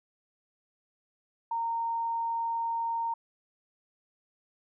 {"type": "tone", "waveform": "sine", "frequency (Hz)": 922, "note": "A#5", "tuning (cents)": -19, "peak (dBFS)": -28, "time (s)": [1.51, 3.14], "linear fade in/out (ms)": 5, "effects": []}